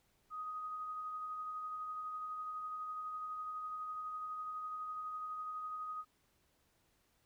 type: tone with tremolo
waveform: sine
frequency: 1250 Hz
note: D#6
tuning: 8 cents sharp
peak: -39 dBFS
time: 0.3-6.05 s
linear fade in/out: 50 ms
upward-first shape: sine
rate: 12 Hz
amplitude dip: 25%
effects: pink hiss -75 dBFS RMS until 7.25 s